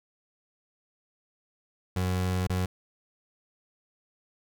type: tone with dropouts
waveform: 30% pulse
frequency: 91.8 Hz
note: F#2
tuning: 13 cents flat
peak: -23 dBFS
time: 1.96-2.66 s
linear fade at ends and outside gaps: 5 ms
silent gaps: 2.472-2.496 s
effects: none